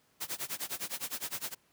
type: noise with tremolo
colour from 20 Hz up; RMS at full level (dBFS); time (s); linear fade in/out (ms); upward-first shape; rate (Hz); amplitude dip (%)
white; -35; 0.2-1.55; 20; sine; 9.8; 95
effects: pink hiss -69 dBFS RMS until 1.72 s + high-pass 100 Hz 12 dB/octave